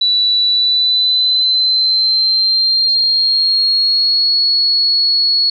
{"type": "tone with pitch glide", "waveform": "sine", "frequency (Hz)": [3951, 4359], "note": ["B7", "C#8"], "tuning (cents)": [0, -30], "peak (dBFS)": -10, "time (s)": [0.01, 5.5], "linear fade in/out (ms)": 5, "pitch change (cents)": 170, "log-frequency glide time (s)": [0.51, 4.38], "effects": []}